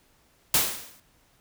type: noise with exponential decay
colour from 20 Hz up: white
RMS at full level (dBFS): -18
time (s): 0.54-1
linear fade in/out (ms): 2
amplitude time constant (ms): 100
effects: pink hiss -63 dBFS RMS until 1.4 s